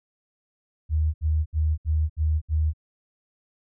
sine tone bursts, 77.78 Hz, D#2, in tune, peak -19 dBFS, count 6, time 0.89-2.735 s, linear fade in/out 50 ms, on 250 ms, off 69 ms, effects none

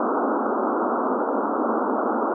pink band-pass noise, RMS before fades -23 dBFS, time 0-2.34 s, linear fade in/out 2 ms, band 220 to 1400 Hz, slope 96 dB/octave, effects none

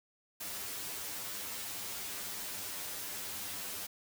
white noise with comb filter, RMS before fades -41 dBFS, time 0.4-3.87 s, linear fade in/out 10 ms, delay 10 ms, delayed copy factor +0.75, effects none

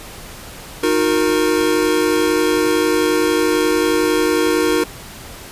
square chord, D# minor, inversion none, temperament equal with one note detuned, 311.1 / 362.2 / 466.2 Hz, D#4 / F#4 / A#4, 0 / -37 / 0 cents, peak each -19 dBFS, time 0.83-4.84 s, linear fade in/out 5 ms, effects pink hiss -35 dBFS RMS until 5.51 s + resampled to 32000 Hz

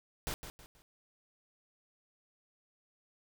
pink noise with echo, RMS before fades -37 dBFS, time 0.27-0.34 s, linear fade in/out 0 ms, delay 160 ms, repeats 3, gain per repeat -9 dB, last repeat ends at 0.82 s, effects none

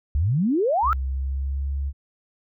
sine exponential sweep, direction up, 64.8 to 1380 Hz, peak -18 dBFS, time 0.15-0.93 s, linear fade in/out 0 ms
sine tone with pitch glide, 65.9 to 69.34 Hz, C2 to C#2, +13 to +1 cents, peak -23 dBFS, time 0.82-1.93 s, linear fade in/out 50 ms, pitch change +88 cents, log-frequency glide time 1.01-1.7 s
effects none

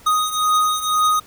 square beating tone pair, 1244.5 / 1246.5 Hz, D#6 / D#6, 0 / +3 cents, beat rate 2 Hz, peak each -22 / -18 dBFS, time 0.06-1.2 s, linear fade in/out 10 ms, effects pink hiss -47 dBFS RMS until 1.26 s

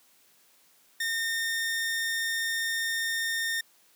sawtooth tone, 1825 Hz, A#6, 37 cents flat, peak -24 dBFS, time 1-3.61 s, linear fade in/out 5 ms, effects white hiss -62 dBFS RMS until 3.95 s + high-pass 150 Hz 12 dB/octave

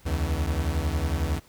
40% pulse beating tone pair, 70.3 / 81.3 Hz, C#2 / E2, +25 / -23 cents, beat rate 11 Hz, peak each -26 dBFS, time 0.05-1.4 s, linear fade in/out 20 ms, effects pink hiss -56 dBFS RMS until 1.48 s

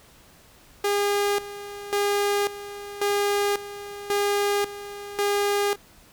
sawtooth tone with tremolo, 406.5 Hz, G#4, 37 cents flat, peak -17 dBFS, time 0.84-5.76 s, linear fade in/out 5 ms, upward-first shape square, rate 0.92 Hz, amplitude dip 80%, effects pink hiss -53 dBFS RMS until 6.12 s

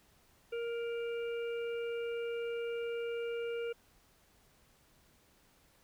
harmonic tone, 468 Hz, A#4, 7 cents sharp, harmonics 1 / 3 / 5 / 6, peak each -35 / -48 / -50 / -52 dBFS, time 0.52-3.73 s, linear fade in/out 10 ms, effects pink hiss -67 dBFS RMS until 5.83 s

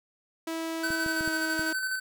sawtooth tone with pitch glide, 326.3 to 319.8 Hz, E4 to D#4, -18 to +48 cents, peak -27 dBFS, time 0.47-1.73 s, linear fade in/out 5 ms, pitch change -34 cents, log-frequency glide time 0.96-1.31 s
square tone with tremolo, 1525 Hz, G6, 48 cents flat, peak -28 dBFS, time 0.83-2 s, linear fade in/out 10 ms, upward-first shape square, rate 12 Hz, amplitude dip 35%
clicks, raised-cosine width 3 ms, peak -25 dBFS, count 5, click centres 0.905 / 1.062 / 1.209 / 1.277 / 1.594 s
effects none

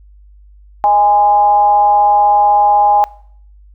sine tone with frequency modulation, 824 Hz, G#5, 14 cents flat, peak -7 dBFS, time 0.84-3.04 s, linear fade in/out 0 ms, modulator 204 Hz, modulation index 0.42, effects noise-tail reverb RT60 0.6 s tail -22 dB re dry + added 50 Hz sine -39 dBFS peak until 3.74 s

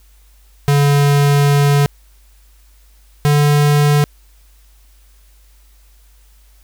square tone pair in turn, 142.9 / 146.41 Hz, D3 / D3, -47 / -5 cents, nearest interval unison, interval 42 cents, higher second, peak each -10 dBFS, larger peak neither, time 0.68-1.86 / 3.25-4.04 s, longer first, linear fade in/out 0 ms, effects added 50 Hz sine -45 dBFS peak until 6.63 s + white hiss -55 dBFS RMS until 6.63 s

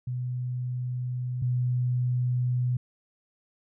sine tone pair in turn, 124.9 / 124.37 Hz, B2 / B2, +20 / +13 cents, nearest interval unison, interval 7 cents, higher first, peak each -28 / -23 dBFS, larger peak second, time 0.07-1.42 / 1.42-2.77 s, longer neither, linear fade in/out 5 ms, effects none

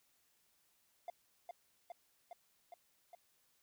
triangle tone with echo, 698.5 Hz, F5, in tune, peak -39 dBFS, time 1.08-1.1 s, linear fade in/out 2 ms, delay 410 ms, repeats 5, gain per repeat -2 dB, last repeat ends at 3.15 s, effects white hiss -75 dBFS RMS until 3.62 s

